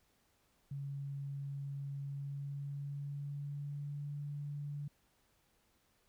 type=tone with pitch glide; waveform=sine; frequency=139.8 to 144.81 Hz; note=C#3 to D3; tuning=+15 to -24 cents; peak=-39 dBFS; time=0.71-4.88 s; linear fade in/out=5 ms; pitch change=+61 cents; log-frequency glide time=1.99-4.16 s; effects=pink hiss -74 dBFS RMS until 6.08 s